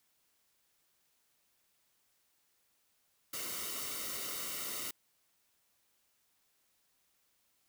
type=noise with comb filter; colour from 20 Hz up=white; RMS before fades=-40 dBFS; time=3.33-4.91 s; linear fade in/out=5 ms; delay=1.2 ms; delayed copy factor=-0.65; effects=white hiss -75 dBFS RMS until 7.68 s